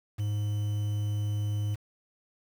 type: tone with quantisation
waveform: triangle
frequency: 104.2 Hz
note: G#2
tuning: 6 cents sharp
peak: -25 dBFS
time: 0.18-1.76 s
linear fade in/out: 20 ms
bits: 8
effects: none